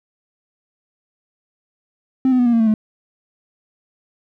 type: tone with pitch steps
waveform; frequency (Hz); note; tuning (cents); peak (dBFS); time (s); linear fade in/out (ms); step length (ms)
triangle; 261.6 / 253.3 / 245.2 / 237.4 / 229.9 / 222.5 / 215.5; C4 / B3 / B3 / A#3 / A#3 / A3 / A3; 0 / +44 / -12 / +32 / -24 / +20 / -36; -9; 2.25-2.74; 2; 70
effects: tanh soft clip ceiling -6 dBFS